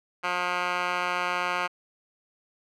10% pulse tone with band-pass filter, 178.5 Hz, F3, 38 cents sharp, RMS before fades -28 dBFS, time 0.23-1.68 s, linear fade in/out 20 ms, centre 1700 Hz, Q 2.6, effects none

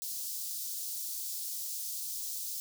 white high-pass noise, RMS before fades -38 dBFS, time 0.02-2.6 s, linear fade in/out 0 ms, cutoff 4500 Hz, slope 24 dB/octave, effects none

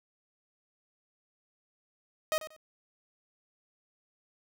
sawtooth tone with echo, 625 Hz, D#5, 8 cents sharp, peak -23 dBFS, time 2.32-2.38 s, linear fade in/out 0 ms, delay 92 ms, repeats 2, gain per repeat -13 dB, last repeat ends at 2.564 s, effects none

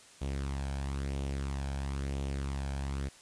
sawtooth tone with flanger, 68.7 Hz, C#2, 15 cents flat, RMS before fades -35 dBFS, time 0.21-3.09 s, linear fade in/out 10 ms, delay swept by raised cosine 0.3 to 1.28 ms, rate 1 Hz, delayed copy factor +0.5, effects white hiss -56 dBFS RMS until 3.21 s + resampled to 22050 Hz

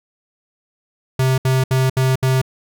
square tone bursts, 130.81 Hz, C3, in tune, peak -14 dBFS, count 5, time 1.19-2.416 s, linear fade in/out 5 ms, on 190 ms, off 69 ms, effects none

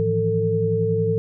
sine tone cluster, 107.5 / 160.4 / 171.3 / 446.3 Hz, A2 / E3 / F3 / A4, -40 / -47 / -33 / +25 cents, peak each -24 / -28 / -26 / -20 dBFS, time 0-1.18 s, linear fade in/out 0 ms, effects none

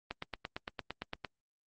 click train, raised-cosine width 0.3 ms, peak -21 dBFS, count 11, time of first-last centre 0.11-1.248 s, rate 8.79 Hz, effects Opus 24 kbps

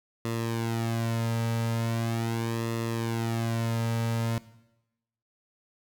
sawtooth tone with flanger, 115 Hz, A#2, 23 cents flat, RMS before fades -29 dBFS, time 0.25-4.38 s, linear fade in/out 0 ms, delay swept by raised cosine 1.3 to 2.8 ms, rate 0.4 Hz, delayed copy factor -0.7, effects noise-tail reverb RT60 0.9 s tail -17 dB re dry

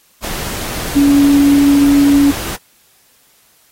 sine tone in noise, 283.1 Hz, C#4, 37 cents sharp, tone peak -6 dBFS, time 0.95-2.32 s, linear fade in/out 20 ms, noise pink, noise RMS -23 dBFS, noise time 0.22-2.57 s, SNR +14 dB, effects white hiss -52 dBFS RMS until 3.71 s + AAC 48 kbps

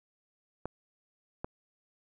clicks, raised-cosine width 1 ms, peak -21 dBFS, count 2, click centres 0.656 / 1.445 s, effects none

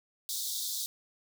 pink high-pass noise, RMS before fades -35 dBFS, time 0.29-0.86 s, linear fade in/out 0 ms, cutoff 3500 Hz, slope 96 dB/octave, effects none

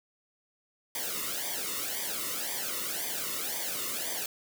white noise with flanger, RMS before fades -34 dBFS, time 0.95-4.26 s, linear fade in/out 2 ms, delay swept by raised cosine 0.73 to 1.27 ms, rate 1.9 Hz, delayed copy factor -0.8, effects none

